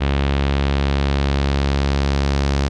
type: tone with low-pass filter sweep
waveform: sawtooth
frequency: 69.6 Hz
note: C#2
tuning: 8 cents sharp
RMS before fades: -18 dBFS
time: 0-2.69 s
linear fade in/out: 20 ms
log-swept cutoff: 3300 to 5300 Hz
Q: 1.6
effects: none